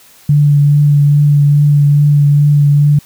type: tone with vibrato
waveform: sine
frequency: 145.4 Hz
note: D3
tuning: 17 cents flat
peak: -5 dBFS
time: 0.29-2.99 s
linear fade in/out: 5 ms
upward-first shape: triangle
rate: 2.4 Hz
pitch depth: 19 cents each way
effects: white hiss -43 dBFS RMS until 3.05 s